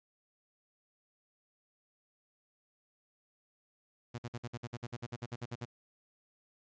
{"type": "tone bursts", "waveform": "sawtooth", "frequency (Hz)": 120, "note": "B2", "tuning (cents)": -49, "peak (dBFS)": -34, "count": 16, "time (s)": [4.14, 5.654], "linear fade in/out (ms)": 10, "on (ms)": 44, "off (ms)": 54, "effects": ["resampled to 16000 Hz", "12-bit"]}